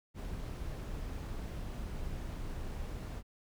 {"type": "noise", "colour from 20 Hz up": "brown", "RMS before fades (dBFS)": -40, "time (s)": [0.14, 3.23], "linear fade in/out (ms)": 50, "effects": []}